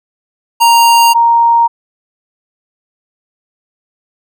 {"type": "tone pair in turn", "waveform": ["square", "sine"], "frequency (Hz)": [932.3, 932.3], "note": ["A#5", "A#5"], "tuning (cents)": [0, 0], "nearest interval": "unison", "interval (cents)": 0, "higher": "neither", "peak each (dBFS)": -5, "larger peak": "neither", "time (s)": [[0.6, 1.14], [1.14, 1.68]], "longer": "neither", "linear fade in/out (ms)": 20, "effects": []}